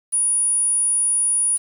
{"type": "tone", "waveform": "sine", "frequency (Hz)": 9700, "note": "D#9", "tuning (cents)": -45, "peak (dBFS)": -16, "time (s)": [0.12, 1.58], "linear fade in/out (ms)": 20, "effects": ["7-bit"]}